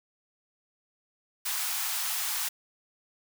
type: high-pass noise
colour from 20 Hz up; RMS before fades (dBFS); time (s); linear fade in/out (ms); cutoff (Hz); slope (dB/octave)
white; -31; 1.45-2.49; 10; 730; 48
effects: none